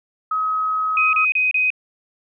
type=tone; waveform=sine; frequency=1272 Hz; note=D#6; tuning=38 cents sharp; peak=-18 dBFS; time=0.31-1.25 s; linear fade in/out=5 ms
type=tone bursts; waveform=sine; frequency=2510 Hz; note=D#7; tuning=15 cents sharp; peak=-15 dBFS; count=4; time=0.97-1.703 s; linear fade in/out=2 ms; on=160 ms; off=31 ms
effects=none